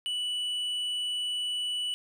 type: tone with hard clipping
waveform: sine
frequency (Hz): 2960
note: F#7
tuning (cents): 0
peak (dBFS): -30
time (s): 0.06-1.94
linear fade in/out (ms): 0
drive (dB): 4
effects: none